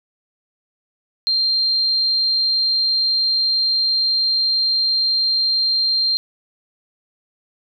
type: tone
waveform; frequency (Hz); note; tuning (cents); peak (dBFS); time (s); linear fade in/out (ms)
sine; 4177; C8; -4; -15; 1.27-6.17; 0
effects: none